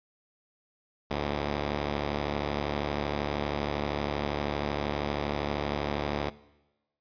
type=tone pair together; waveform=5% pulse; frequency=72.72 / 106.7 Hz; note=D2 / G#2; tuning=-16 / +47 cents; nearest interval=perfect fifth; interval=663 cents; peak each=-18 / -26 dBFS; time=1.1-6.3 s; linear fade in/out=10 ms; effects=noise-tail reverb RT60 1.0 s tail -19 dB re dry + resampled to 11025 Hz